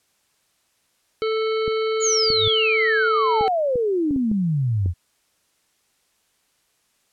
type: harmonic tone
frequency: 440 Hz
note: A4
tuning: in tune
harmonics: 1 / 3 / 5 / 7 / 9 / 10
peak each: -20 / -30 / -34 / -37 / -39 / -40 dBFS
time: 1.22-3.48 s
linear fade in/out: 0 ms
type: clicks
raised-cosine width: 3 ms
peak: -18 dBFS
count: 8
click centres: 1.679 / 2.303 / 3.41 / 3.757 / 4.109 / 4.162 / 4.315 / 4.86 s
type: exponential sweep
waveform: sine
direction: down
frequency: 7110 to 82.5 Hz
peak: -18 dBFS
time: 2-4.94 s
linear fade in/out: 50 ms
type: tone with exponential growth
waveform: sine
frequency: 102 Hz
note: G#2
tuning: 31 cents flat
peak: -21 dBFS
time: 2.21-2.48 s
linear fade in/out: 0 ms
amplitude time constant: 57 ms
effects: white hiss -66 dBFS RMS until 7.12 s + low-pass 11000 Hz 12 dB/octave